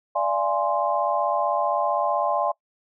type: chord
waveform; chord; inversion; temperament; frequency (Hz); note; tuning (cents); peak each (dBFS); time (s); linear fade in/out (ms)
sine; D half-diminished seventh; none; equal with one note detuned; 587.3 / 682.9 / 830.6 / 1046.5; D5 / F5 / Ab5 / C6; 0 / -39 / 0 / 0; -26; 0.15-2.52; 10
effects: noise-tail reverb RT60 0.1 s tail -22 dB re dry